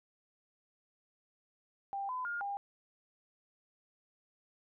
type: tone with pitch steps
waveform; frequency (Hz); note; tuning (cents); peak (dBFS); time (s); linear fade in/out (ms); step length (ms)
sine; 792 / 1011 / 1416 / 803; G5 / B5 / F6 / G5; +18 / +40 / +23 / +41; -35; 1.93-2.57; 0; 160
effects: none